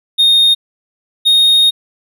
triangle tone pair in turn, 3693 / 3714 Hz, A#7 / A#7, -17 / -7 cents, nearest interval unison, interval 10 cents, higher second, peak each -5 dBFS, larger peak neither, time 0.18-0.55 / 1.25-1.71 s, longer second, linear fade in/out 20 ms, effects none

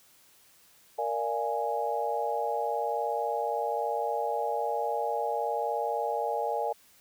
sine chord, Bb dominant seventh, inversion none, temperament equal with one note detuned, 466.2 / 587.3 / 686.9 / 830.6 Hz, Bb4 / D5 / F5 / Ab5, 0 / 0 / -29 / 0 cents, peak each -33 / -34 / -34 / -31 dBFS, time 0.98-6.73 s, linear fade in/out 10 ms, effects white hiss -60 dBFS RMS until 7 s

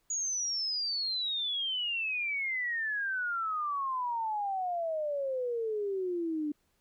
sine exponential sweep, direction down, 6810 to 292.1 Hz, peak -30 dBFS, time 0.1-6.52 s, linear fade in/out 5 ms, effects pink hiss -74 dBFS RMS until 6.8 s

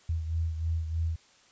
sine beating tone pair, 81.2 / 84.4 Hz, E2 / E2, -26 / +41 cents, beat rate 3.2 Hz, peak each -28 / -36 dBFS, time 0.09-1.16 s, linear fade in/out 5 ms, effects white hiss -60 dBFS RMS until 1.51 s + resampled to 16000 Hz

